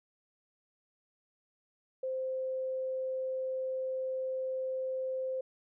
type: tone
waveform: sine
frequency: 521 Hz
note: C5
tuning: 7 cents flat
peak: -32 dBFS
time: 2.03-5.41 s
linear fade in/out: 5 ms
effects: none